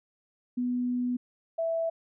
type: tone pair in turn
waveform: sine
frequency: 246.9 / 659.1 Hz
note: B3 / E5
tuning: 0 / 0 cents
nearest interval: octave + perfect fourth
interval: 1700 cents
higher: second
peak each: -26 / -26 dBFS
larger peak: neither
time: 0.57-1.17 / 1.58-1.9 s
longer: first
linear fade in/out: 10 ms
effects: none